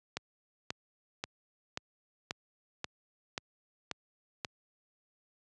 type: click train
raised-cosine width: 0.2 ms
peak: -17 dBFS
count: 9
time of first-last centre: 0.17-4.448 s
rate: 1.87 Hz
effects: high-pass 80 Hz 12 dB/octave + resampled to 22050 Hz